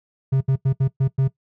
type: tone bursts at uneven times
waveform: triangle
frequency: 133.9 Hz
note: C3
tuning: 40 cents sharp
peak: -13 dBFS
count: 6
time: 0.32-0.41 / 0.48-0.56 / 0.65-0.73 / 0.8-0.88 / 1-1.08 / 1.18-1.28 s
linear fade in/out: 10 ms
effects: noise-tail reverb RT60 0.1 s tail -17 dB re dry